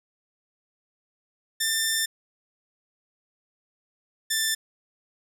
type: tone pair in turn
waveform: 10% pulse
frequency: 1788 / 1772.6 Hz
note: A6 / A6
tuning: +27 / +12 cents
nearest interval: unison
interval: 15 cents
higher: first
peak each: -14 dBFS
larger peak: neither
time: 1.6-2.06 / 4.3-4.55 s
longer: first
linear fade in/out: 10 ms
effects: none